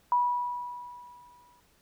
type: tone with exponential decay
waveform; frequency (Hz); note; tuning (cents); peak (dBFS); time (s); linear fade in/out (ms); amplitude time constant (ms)
sine; 976; B5; -21; -20; 0.12-1.6; 1; 320
effects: pink hiss -65 dBFS RMS until 1.81 s